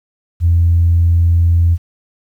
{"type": "tone", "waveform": "sine", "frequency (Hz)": 85, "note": "F2", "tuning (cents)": -46, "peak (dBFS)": -7, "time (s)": [0.4, 1.78], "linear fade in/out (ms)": 50, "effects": ["tanh soft clip ceiling -3 dBFS", "8-bit"]}